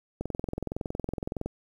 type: click train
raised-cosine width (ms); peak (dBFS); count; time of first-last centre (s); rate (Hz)
2; -18; 28; 0.21-1.46; 21.6
effects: 9-bit